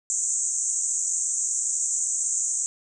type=band-pass noise; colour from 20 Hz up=pink; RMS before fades=-26 dBFS; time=0.1-2.66 s; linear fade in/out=0 ms; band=6400 to 8200 Hz; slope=96 dB/octave; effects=none